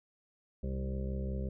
harmonic tone with a mistuned harmonic, 65.41 Hz, C2, in tune, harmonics 1 / 2 / 3 / 5 / 6 / 7 / 8 / 9, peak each -35 / -41 / -40 / -54 / -46 / -54 / -47 / -53 dBFS, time 0.63-1.49 s, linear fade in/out 5 ms, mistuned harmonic 3, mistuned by +21 cents, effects none

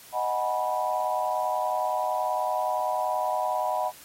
sine chord, G# minor seventh, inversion second, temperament equal with one note detuned, 622.3 / 740 / 830.6 / 980.4 Hz, D#5 / F#5 / G#5 / B5, 0 / 0 / 0 / -13 cents, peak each -30 / -28 / -34 / -29 dBFS, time 0.12-3.92 s, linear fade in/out 50 ms, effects white hiss -49 dBFS RMS until 4.04 s + AAC 48 kbps

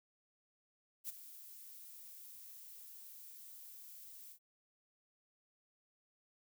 violet noise with ADSR envelope, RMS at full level -41 dBFS, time 1.04-4.39 s, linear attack 48 ms, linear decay 20 ms, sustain -13 dB, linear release 84 ms, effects none

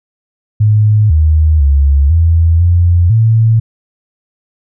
sine tone with pitch steps, 106.5 / 77.9 / 70.1 / 82.8 / 87 / 112.4 Hz, G#2 / D#2 / C#2 / E2 / F2 / A2, +44 / +3 / +20 / +8 / -6 / +37 cents, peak -5 dBFS, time 0.6-3.6 s, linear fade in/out 10 ms, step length 500 ms, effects none

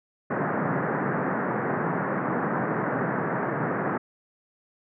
pink band-pass noise, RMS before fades -27 dBFS, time 0.3-3.98 s, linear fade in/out 10 ms, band 130 to 1800 Hz, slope 48 dB/octave, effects none

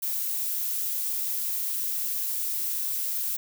violet noise, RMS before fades -29 dBFS, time 0.02-3.37 s, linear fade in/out 10 ms, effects none

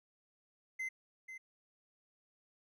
triangle tone with echo, 2063 Hz, C7, 25 cents flat, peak -35 dBFS, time 0.79-0.89 s, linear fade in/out 10 ms, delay 490 ms, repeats 1, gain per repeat -9 dB, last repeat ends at 1.38 s, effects none

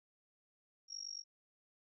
sine tone with amplitude modulation, 5588 Hz, F8, in tune, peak -39 dBFS, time 0.88-1.24 s, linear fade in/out 50 ms, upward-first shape sine, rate 48.6 Hz, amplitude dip 100%, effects none

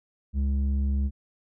square tone with low-pass filter, 68.7 Hz, C#2, 15 cents flat, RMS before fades -25 dBFS, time 0.33-1.11 s, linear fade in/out 50 ms, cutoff 150 Hz, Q 9.9, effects none

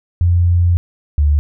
sine tone pair in turn, 87.31 / 73.42 Hz, F2 / D2, 0 / 0 cents, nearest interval minor third, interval 300 cents, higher first, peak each -9 dBFS, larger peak neither, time 0.21-0.77 / 1.18-1.39 s, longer first, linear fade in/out 0 ms, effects none

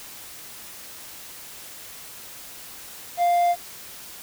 triangle tone, 698.5 Hz, F5, in tune, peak -15 dBFS, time 3.17-3.56 s, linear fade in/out 50 ms, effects white hiss -41 dBFS RMS until 4.22 s

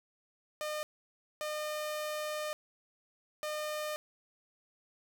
sawtooth tone bursts at uneven times, 607 Hz, D#5, 43 cents flat, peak -31 dBFS, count 3, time 0.61-0.83 / 1.41-2.53 / 3.43-3.96 s, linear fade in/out 0 ms, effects none

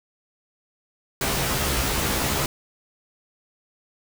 pink noise with comb filter, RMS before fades -24 dBFS, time 1.21-2.46 s, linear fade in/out 2 ms, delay 15 ms, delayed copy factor +0.95, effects none

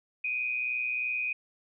sine tone pair together, 2366 / 2489 Hz, D7 / D#7, +12 / 0 cents, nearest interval minor second, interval 88 cents, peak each -36 / -29 dBFS, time 0.24-1.33 s, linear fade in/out 5 ms, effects none

